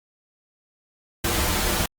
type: noise with comb filter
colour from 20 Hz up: pink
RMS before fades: -23 dBFS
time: 1.24-1.86 s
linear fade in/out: 5 ms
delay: 7.3 ms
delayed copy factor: -1
effects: Opus 48 kbps